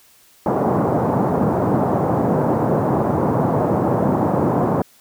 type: band-pass noise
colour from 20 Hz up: pink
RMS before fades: -18 dBFS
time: 0.46-4.82 s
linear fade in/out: 2 ms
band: 120 to 960 Hz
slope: 24 dB/octave
effects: white hiss -52 dBFS RMS until 5 s